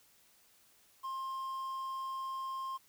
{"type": "tone with quantisation", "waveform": "triangle", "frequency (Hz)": 1060, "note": "C6", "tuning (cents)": 22, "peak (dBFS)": -35, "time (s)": [1.03, 2.78], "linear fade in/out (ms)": 20, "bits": 10, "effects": ["white hiss -66 dBFS RMS until 2.88 s"]}